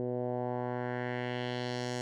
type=tone with low-pass filter sweep; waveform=10% pulse; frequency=123.47 Hz; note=B2; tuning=in tune; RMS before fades=-35 dBFS; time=0-2.01 s; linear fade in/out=0 ms; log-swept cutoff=440 to 7000 Hz; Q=1.8; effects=none